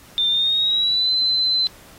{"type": "tone with pitch glide", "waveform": "sine", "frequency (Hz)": [3593, 4056], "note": ["A7", "B7"], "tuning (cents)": [36, 45], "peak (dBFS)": -16, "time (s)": [0.18, 1.67], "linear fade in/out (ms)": 0, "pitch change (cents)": 209, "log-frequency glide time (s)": [0.29, 1.12], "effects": ["pink hiss -47 dBFS RMS until 1.98 s", "AAC 48 kbps"]}